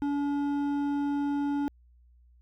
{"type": "tone with hard clipping", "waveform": "sine", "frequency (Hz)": 285.7, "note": "D4", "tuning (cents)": -48, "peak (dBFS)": -28, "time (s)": [0.02, 1.68], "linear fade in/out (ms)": 0, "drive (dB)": 8, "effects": ["added 60 Hz sine -56 dBFS peak until 2.41 s"]}